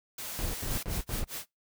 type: noise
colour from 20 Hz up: white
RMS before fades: -39 dBFS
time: 0.18-0.83 s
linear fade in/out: 5 ms
type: noise bursts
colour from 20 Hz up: brown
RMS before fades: -33 dBFS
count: 4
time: 0.39-1.242 s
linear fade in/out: 0 ms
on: 150 ms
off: 84 ms
type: noise with tremolo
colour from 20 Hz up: white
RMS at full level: -37 dBFS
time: 0.7-1.47 s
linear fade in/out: 10 ms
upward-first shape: sine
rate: 4.9 Hz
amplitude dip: 100%
effects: noise-tail reverb RT60 0.2 s tail -26 dB re dry